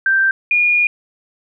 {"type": "tone pair in turn", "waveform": "sine", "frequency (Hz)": [1568, 2434], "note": ["G6", "D#7"], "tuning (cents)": [0, -39], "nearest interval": "minor sixth", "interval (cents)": 761, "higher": "second", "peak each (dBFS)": -11, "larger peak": "neither", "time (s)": [[0.06, 0.31], [0.51, 0.87]], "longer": "second", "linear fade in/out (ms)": 2, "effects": []}